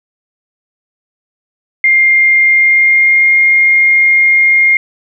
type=tone with pitch glide; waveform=sine; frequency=2112 to 2127 Hz; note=C7 to C7; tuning=+16 to +28 cents; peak=-5 dBFS; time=1.84-4.77 s; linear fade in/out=2 ms; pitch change=+12 cents; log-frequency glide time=2.48-3.33 s; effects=none